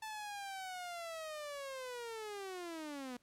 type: linear sweep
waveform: sawtooth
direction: down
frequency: 880 to 240.9 Hz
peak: -39 dBFS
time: 0.02-3.17 s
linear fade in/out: 5 ms
effects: pink hiss -75 dBFS RMS until 3.22 s + low-pass 12000 Hz 12 dB/octave